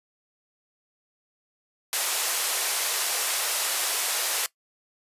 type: band-pass noise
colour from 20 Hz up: white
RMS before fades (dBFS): -27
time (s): 1.93-4.46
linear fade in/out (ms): 0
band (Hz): 450 to 13000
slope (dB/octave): 24
effects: noise-tail reverb RT60 0.1 s tail -19 dB re dry + resampled to 32000 Hz